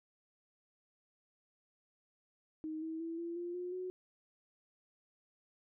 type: tone with pitch steps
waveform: sine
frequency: 313.2 / 321.6 / 330.3 / 339.2 / 348.3 / 357.7 / 367.3 Hz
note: D#4 / E4 / E4 / E4 / F4 / F4 / F#4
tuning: +11 / -43 / +4 / +50 / -5 / +41 / -13 cents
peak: -38 dBFS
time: 2.64-3.9 s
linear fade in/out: 0 ms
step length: 180 ms
effects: none